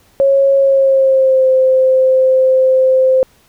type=tone with pitch glide; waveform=sine; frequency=548 to 521.1 Hz; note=C#5 to C5; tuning=-20 to -7 cents; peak=-7 dBFS; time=0.2-3.23 s; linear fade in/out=0 ms; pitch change=-87 cents; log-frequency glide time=0.57-1.48 s; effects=pink hiss -51 dBFS RMS until 3.48 s